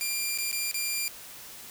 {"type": "tone with dropouts", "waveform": "10% pulse", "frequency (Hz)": 2388, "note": "D7", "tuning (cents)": 28, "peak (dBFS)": -19, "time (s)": [0.01, 1.08], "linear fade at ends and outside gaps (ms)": 0, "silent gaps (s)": [[0.376, 0.386], [0.514, 0.528], [0.713, 0.743]], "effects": ["white hiss -45 dBFS RMS until 1.7 s"]}